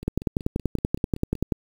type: two click trains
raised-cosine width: 3 ms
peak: -23 / -9 dBFS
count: 8 / 16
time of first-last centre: 0.03-1.353 / 0.08-1.522 s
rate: 5.29 / 10.4 Hz
effects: 7-bit